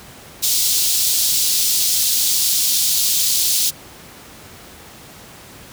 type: high-pass noise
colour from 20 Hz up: pink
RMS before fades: -17 dBFS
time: 0.42-3.71 s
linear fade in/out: 20 ms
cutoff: 3900 Hz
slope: 24 dB/octave
effects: pink hiss -40 dBFS RMS until 5.72 s + high-pass 60 Hz 12 dB/octave